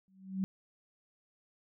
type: tone with exponential growth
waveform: sine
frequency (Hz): 190.6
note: G3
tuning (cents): -48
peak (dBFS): -27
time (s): 0.08-0.44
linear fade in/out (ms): 0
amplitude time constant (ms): 77
effects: none